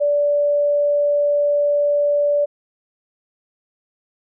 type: tone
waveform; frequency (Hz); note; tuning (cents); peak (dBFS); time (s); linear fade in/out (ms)
sine; 581; D5; -19; -14; 0-2.46; 20
effects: none